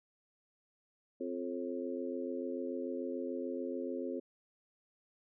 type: harmonic tone with a mistuned harmonic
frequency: 86.9 Hz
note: F2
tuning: 8 cents flat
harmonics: 3 / 4 / 5 / 6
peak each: -40 / -41 / -42 / -43 dBFS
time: 1.2-4.2 s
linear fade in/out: 10 ms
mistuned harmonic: 6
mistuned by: +64 cents
effects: none